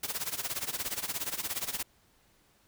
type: noise with tremolo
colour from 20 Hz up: white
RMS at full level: -32 dBFS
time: 0.03-1.83 s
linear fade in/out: 5 ms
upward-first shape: sine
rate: 17 Hz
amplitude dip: 85%
effects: pink hiss -66 dBFS RMS until 2.67 s